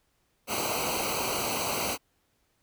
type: noise with comb filter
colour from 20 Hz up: pink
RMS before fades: -30 dBFS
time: 0.47-1.98 s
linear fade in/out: 50 ms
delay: 0.57 ms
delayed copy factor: -0.95
effects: pink hiss -72 dBFS RMS until 2.62 s